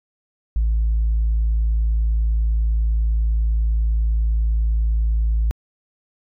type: tone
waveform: sine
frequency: 55 Hz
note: A1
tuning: in tune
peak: -14 dBFS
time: 0.56-5.51 s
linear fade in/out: 0 ms
effects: tanh soft clip ceiling -13 dBFS